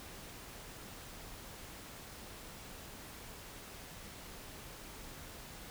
silence, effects pink hiss -50 dBFS RMS until 5.7 s

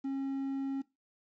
triangle tone with quantisation, 271.7 Hz, C#4, 35 cents flat, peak -30 dBFS, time 0.04-0.82 s, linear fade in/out 10 ms, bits 10, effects noise-tail reverb RT60 0.2 s tail -18 dB re dry + resampled to 16000 Hz

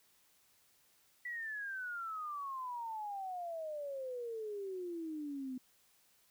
sine exponential sweep, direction down, 1969 to 251.3 Hz, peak -39 dBFS, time 1.25-5.58 s, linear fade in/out 5 ms, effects white hiss -70 dBFS RMS until 6.3 s

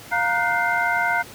sine tone cluster, 705 / 933 / 1446 / 1526 / 2095 Hz, F5 / A#5 / F#6 / G6 / C7, +16 / +1 / -40 / -47 / +2 cents, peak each -25 dBFS, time 0.11-1.23 s, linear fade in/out 20 ms, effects pink hiss -41 dBFS RMS until 1.34 s + high-pass 80 Hz 12 dB/octave

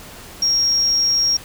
sine tone, 5588 Hz, F8, in tune, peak -13 dBFS, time 0.42-1.37 s, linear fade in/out 5 ms, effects tanh soft clip ceiling -10 dBFS + pink hiss -38 dBFS RMS until 1.44 s

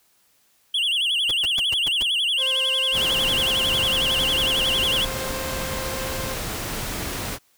triangle tone with vibrato, 3072 Hz, G7, 36 cents flat, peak -18 dBFS, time 0.74-5.05 s, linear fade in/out 5 ms, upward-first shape sine, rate 11 Hz, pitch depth 190 cents each way
pink noise bursts, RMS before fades -32 dBFS, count 6, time 1.29-2.028 s, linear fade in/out 5 ms, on 23 ms, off 120 ms
sawtooth tone, 526 Hz, C5, 9 cents sharp, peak -27 dBFS, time 2.37-6.37 s, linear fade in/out 50 ms
pink noise, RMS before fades -29 dBFS, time 2.92-7.39 s, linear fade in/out 50 ms
effects white hiss -62 dBFS RMS until 7.57 s

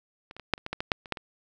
clicks, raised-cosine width 0.3 ms, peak -27 / -27 / -26 / -6 / -30 / -18 / -15 / -14 / -6 / -27 / -11 / -23 dBFS, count 12, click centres 0.311 / 0.366 / 0.397 / 0.537 / 0.579 / 0.664 / 0.73 / 0.805 / 0.918 / 1.058 / 1.123 / 1.172 s, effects none

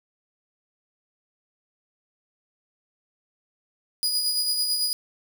sawtooth tone with tremolo, 4918 Hz, D#8, 21 cents flat, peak -18 dBFS, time 4.03-4.93 s, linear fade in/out 0 ms, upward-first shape sine, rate 9 Hz, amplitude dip 40%, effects 10-bit

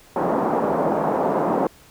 white band-pass noise, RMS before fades -21 dBFS, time 0.16-1.67 s, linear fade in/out 2 ms, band 170 to 900 Hz, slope 24 dB/octave, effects pink hiss -50 dBFS RMS until 1.9 s

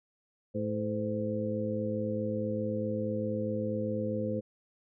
harmonic tone with a mistuned harmonic, 107.8 Hz, A2, 35 cents flat, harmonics 1 / 2 / 3 / 4 / 5, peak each -37 / -34 / -39 / -40 / -34 dBFS, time 0.54-4.41 s, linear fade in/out 20 ms, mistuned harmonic 5, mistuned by -76 cents, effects none

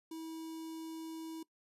square tone with notch filter, 323.2 Hz, E4, 34 cents flat, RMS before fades -44 dBFS, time 0.11-1.43 s, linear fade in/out 5 ms, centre 1800 Hz, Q 0.69, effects noise-tail reverb RT60 0.1 s tail -20 dB re dry + resampled to 32000 Hz

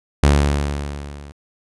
sawtooth tone with level ramp, 71.8 Hz, D2, 39 cents flat, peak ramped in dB -5 to -32 dBFS, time 0.23-1.32 s, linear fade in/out 0 ms, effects resampled to 24000 Hz

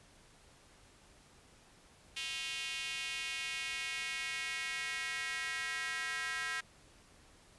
square tone with high-pass filter sweep, 146.3 Hz, D3, 6 cents flat, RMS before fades -39 dBFS, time 2.16-6.61 s, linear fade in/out 10 ms, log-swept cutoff 2800 to 1700 Hz, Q 3, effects pink hiss -62 dBFS RMS until 7.58 s + resampled to 24000 Hz

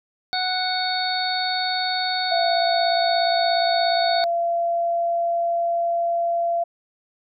harmonic tone, 740 Hz, F#5, in tune, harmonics 1 / 2 / 3 / 5 / 6, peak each -25 / -29 / -33 / -29 / -26 dBFS, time 0.33-4.24 s, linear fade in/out 0 ms
sine tone, 683 Hz, F5, 39 cents flat, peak -19 dBFS, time 2.31-6.64 s, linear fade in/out 10 ms
effects none

